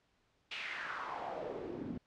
pink noise with band-pass filter sweep, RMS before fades -42 dBFS, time 0.51-1.98 s, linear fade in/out 5 ms, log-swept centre 2900 to 210 Hz, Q 3.1, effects pink hiss -75 dBFS RMS until 2.06 s + low-pass 5000 Hz 12 dB/octave

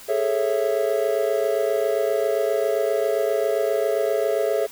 triangle chord, A major seventh, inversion third, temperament just, 412.5 / 440 / 550 / 660 Hz, G#4 / A4 / C#5 / E5, -12 / 0 / -14 / +2 cents, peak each -23 dBFS, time 0.08-4.67 s, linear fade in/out 20 ms, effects white hiss -43 dBFS RMS until 4.71 s

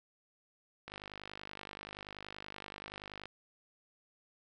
click train, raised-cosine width 0.3 ms, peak -28 dBFS, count 121, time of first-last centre 0.88-3.256 s, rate 50.5 Hz, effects none

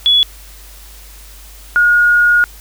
sine tone pair in turn, 3395 / 1437.4 Hz, G#7 / F6, +37 / +49 cents, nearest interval octave + minor third, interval 1488 cents, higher first, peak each -7 dBFS, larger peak neither, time 0.06-0.23 / 1.76-2.44 s, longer second, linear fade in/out 0 ms, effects added 50 Hz sine -36 dBFS peak until 2.6 s + white hiss -40 dBFS RMS until 2.6 s

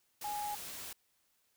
sine tone in noise, 830.6 Hz, G#5, in tune, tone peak -36 dBFS, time 0.24-0.55 s, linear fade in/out 5 ms, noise white, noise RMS -45 dBFS, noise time 0.21-0.93 s, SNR +6 dB, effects white hiss -75 dBFS RMS until 1.56 s

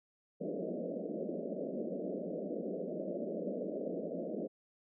white band-pass noise, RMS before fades -39 dBFS, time 0.4-4.48 s, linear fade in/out 20 ms, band 170 to 630 Hz, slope 96 dB/octave, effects none

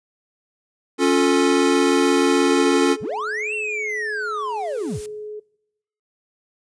square chord, Db augmented, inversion none, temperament equal with one note detuned, 277.2 / 353.7 / 440 Hz, Db4 / F4 / A4, 0 / +22 / 0 cents, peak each -19 / -20 / -21 dBFS, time 0.98-2.97 s, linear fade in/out 50 ms
sine tone with pitch glide, 427.1 to 423.2 Hz, G#4 to G#4, +48 to +33 cents, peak -29 dBFS, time 2.46-5.4 s, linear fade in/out 10 ms, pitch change -15 cents, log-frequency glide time 2.98-5.06 s
triangle linear two-way sweep, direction up then down, 36 to 2755 to 36 Hz, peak -22 dBFS, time 3-5.01 s, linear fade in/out 50 ms, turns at 3.54 s
blue noise with exponential growth, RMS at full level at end -34 dBFS, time 3.86-5.06 s, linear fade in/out 1 ms, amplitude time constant 260 ms
effects noise-tail reverb RT60 0.9 s tail -25 dB re dry + resampled to 22050 Hz

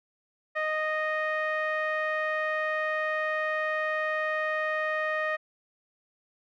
sawtooth tone with low-pass filter, 620 Hz, D#5, 6 cents flat, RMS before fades -29 dBFS, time 0.55-5.37 s, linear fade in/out 20 ms, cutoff 1900 Hz, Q 3.5, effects none

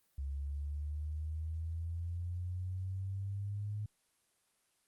sine exponential sweep, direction up, 68.4 to 105.7 Hz, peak -36 dBFS, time 0.18-3.86 s, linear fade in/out 5 ms, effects white hiss -75 dBFS RMS until 4.87 s + Opus 24 kbps

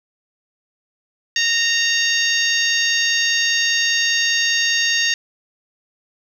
harmonic tone, 925 Hz, A#5, 14 cents flat, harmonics 2 / 3 / 4 / 5 / 6 / 7, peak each -20 / -22 / -23 / -24 / -25 / -25 dBFS, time 1.36-5.14 s, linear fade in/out 2 ms, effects 7-bit

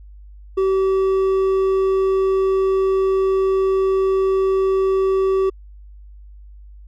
sine tone with hard clipping, 383.4 Hz, G4, 38 cents flat, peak -16 dBFS, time 0.57-5.5 s, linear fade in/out 10 ms, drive 5 dB, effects added 50 Hz sine -38 dBFS peak until 6.87 s

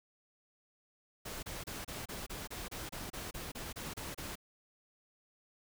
pink noise bursts, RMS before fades -43 dBFS, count 15, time 1.25-4.356 s, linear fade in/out 10 ms, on 180 ms, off 29 ms, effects none

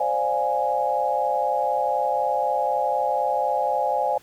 sine chord, D half-diminished seventh, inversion third, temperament equal, 523.3 / 587.3 / 698.5 / 830.6 Hz, C5 / D5 / F5 / Ab5, 0 / 0 / 0 / 0 cents, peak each -27 / -27 / -27 / -23 dBFS, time 0-4.18 s, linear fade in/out 5 ms, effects pink hiss -53 dBFS RMS until 4.22 s + high-pass 60 Hz 12 dB/octave

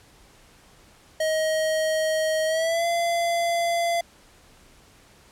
square tone with pitch glide, 630 to 683.1 Hz, D#5 to F5, +21 to -38 cents, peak -22 dBFS, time 1.2-4.01 s, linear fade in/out 5 ms, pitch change +141 cents, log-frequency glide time 2.46-2.86 s, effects pink hiss -54 dBFS RMS until 5.31 s + low-pass 11000 Hz 12 dB/octave

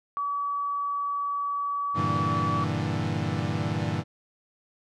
sine tone, 1142 Hz, D6, 49 cents flat, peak -26 dBFS, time 0.17-2.64 s, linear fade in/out 0 ms
30% pulse chord, E half-diminished seventh, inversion first, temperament equal, 98 / 116.54 / 146.83 / 164.81 Hz, G2 / Bb2 / D3 / E3, 0 / 0 / 0 / 0 cents, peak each -29 dBFS, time 1.94-4.04 s, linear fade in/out 50 ms
effects low-pass 5000 Hz 12 dB/octave

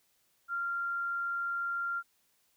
sine tone, 1387 Hz, F6, 12 cents flat, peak -31 dBFS, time 0.48-2.03 s, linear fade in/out 50 ms, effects white hiss -72 dBFS RMS until 2.56 s

